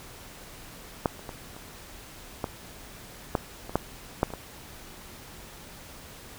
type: clicks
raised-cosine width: 1 ms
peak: -8 / -29 / -22 / -29 / -14 / -9 / -24 / -8 / -7 / -27 / -20 dBFS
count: 11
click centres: 1.058 / 1.193 / 1.292 / 1.565 / 2.442 / 3.352 / 3.695 / 3.756 / 4.231 / 4.304 / 4.337 s
effects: pink hiss -46 dBFS RMS until 6.38 s